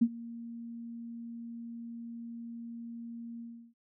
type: tone with ADSR envelope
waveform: sine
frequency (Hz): 233.1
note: A#3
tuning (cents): 0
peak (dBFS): -19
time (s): 0.01-3.74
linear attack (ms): 12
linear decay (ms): 56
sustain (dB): -21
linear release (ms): 340
effects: none